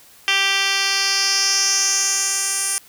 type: tone with band-pass filter sweep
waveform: 10% pulse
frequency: 392.1 Hz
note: G4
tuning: in tune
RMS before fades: -19 dBFS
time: 0.28-2.78 s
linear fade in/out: 0 ms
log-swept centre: 3300 to 8900 Hz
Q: 3.3
effects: white hiss -48 dBFS RMS until 2.88 s